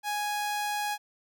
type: tone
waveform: sawtooth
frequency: 830.6 Hz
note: G#5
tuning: in tune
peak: -25 dBFS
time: 0.03-0.98 s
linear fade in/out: 50 ms
effects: none